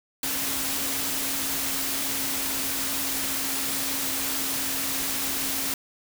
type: tone in noise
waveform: sine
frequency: 271.4 Hz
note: C#4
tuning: 36 cents flat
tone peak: -38 dBFS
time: 0.23-5.74 s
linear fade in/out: 2 ms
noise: white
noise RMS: -28 dBFS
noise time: 0.23-5.74 s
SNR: -13 dB
effects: none